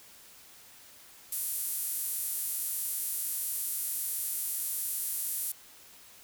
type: tone with high-pass filter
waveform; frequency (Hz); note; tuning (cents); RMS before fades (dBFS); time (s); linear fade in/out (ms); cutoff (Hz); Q
sawtooth; 358.5; F4; +45; -34; 1.32-5.52; 5; 11000; 1.7
effects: white hiss -54 dBFS RMS until 6.23 s